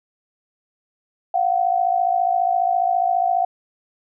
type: tone pair together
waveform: sine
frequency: 700 / 754.7 Hz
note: F5 / F#5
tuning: +4 / +34 cents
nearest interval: minor second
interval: 130 cents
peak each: -19 dBFS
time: 1.34-3.45 s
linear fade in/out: 5 ms
effects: none